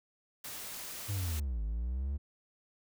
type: noise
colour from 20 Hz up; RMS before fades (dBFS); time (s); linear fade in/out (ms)
white; -43; 0.44-1.4; 5
type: linear two-way sweep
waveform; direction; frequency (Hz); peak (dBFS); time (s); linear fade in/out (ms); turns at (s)
triangle; down then up; 105.2 to 51.5 to 72.5; -30; 1.08-2.18; 20; 1.63
effects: none